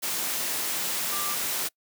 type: tone in noise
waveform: sine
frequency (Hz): 1182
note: D6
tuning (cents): +11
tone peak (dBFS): -33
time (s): 1.11-1.35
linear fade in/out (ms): 20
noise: white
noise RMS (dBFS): -29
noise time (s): 0.02-1.69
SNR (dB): -7
effects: noise-tail reverb RT60 0.1 s tail -25 dB re dry + high-pass 150 Hz 12 dB/octave